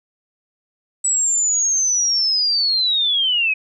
sine linear sweep, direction down, 7890 to 2500 Hz, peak -15 dBFS, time 1.04-3.54 s, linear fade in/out 10 ms, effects none

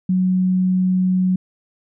sine tone, 184.7 Hz, F#3, 3 cents flat, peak -14 dBFS, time 0.09-1.36 s, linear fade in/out 5 ms, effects none

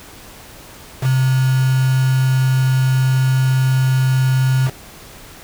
sine tone with quantisation, 130.81 Hz, C3, in tune, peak -12 dBFS, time 1.01-4.71 s, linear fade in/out 50 ms, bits 4, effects pink hiss -39 dBFS RMS until 5.43 s

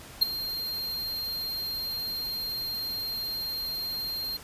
square tone with ADSR envelope, 4196 Hz, C8, 4 cents sharp, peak -15 dBFS, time 0.21-4.37 s, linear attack 17 ms, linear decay 8 ms, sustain -16 dB, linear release 5 ms, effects pink hiss -46 dBFS RMS until 4.43 s + resampled to 32000 Hz

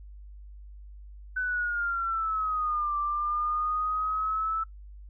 sine exponential two-way sweep, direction down then up, 1513 to 1174.7 to 1318 Hz, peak -26 dBFS, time 1.36-4.64 s, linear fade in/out 10 ms, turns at 2.97 s, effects noise-tail reverb RT60 0.1 s tail -19 dB re dry + added 50 Hz sine -43 dBFS peak until 5.09 s

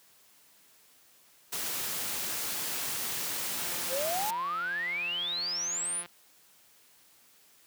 white noise, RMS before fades -34 dBFS, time 1.52-4.31 s, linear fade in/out 10 ms
click train, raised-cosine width 0.3 ms, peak -29 dBFS, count 429, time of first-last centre 3.6-6.06 s, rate 174 Hz
sine exponential sweep, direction up, 497.3 to 10548 Hz, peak -30 dBFS, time 3.89-6.04 s, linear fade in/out 50 ms
effects white hiss -61 dBFS RMS until 7.66 s + high-pass 100 Hz 12 dB/octave

